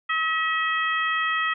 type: harmonic tone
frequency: 641 Hz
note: E5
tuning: 49 cents flat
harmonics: 2 / 3 / 4 / 5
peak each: -25 / -25 / -31 / -33 dBFS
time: 0.09-1.54 s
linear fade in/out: 10 ms
effects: none